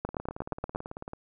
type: two click trains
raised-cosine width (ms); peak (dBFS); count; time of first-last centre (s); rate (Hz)
1; -24 / -16; 20 / 7; 0.09-1.134 / 0.05-0.759; 18.2 / 8.46
effects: none